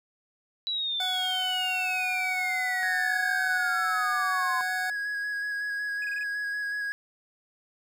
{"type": "exponential sweep", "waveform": "sine", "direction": "down", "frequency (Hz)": [3951, 1024], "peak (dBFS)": -27, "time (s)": [0.67, 4.61], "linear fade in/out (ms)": 0}
{"type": "tone", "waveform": "25% pulse", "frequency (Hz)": 740, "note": "F#5", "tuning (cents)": 0, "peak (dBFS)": -27, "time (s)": [1, 4.9], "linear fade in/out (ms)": 2}
{"type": "tone with vibrato", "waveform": "triangle", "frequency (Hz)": 1661.2, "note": "G#6", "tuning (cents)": 0, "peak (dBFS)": -27, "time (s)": [2.83, 6.92], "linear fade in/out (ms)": 0, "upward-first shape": "square", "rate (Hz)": 5.4, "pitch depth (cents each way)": 14}
{"type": "tone bursts", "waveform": "triangle", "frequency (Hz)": 2489, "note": "D#7", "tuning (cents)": 0, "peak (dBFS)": -36, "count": 5, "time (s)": [6.02, 6.232], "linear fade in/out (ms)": 2, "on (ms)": 24, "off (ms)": 23}
{"effects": []}